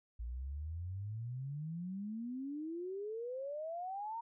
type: exponential sweep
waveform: sine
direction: up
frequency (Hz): 55.9 to 940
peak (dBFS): -39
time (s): 0.19-4.21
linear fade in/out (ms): 10
effects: none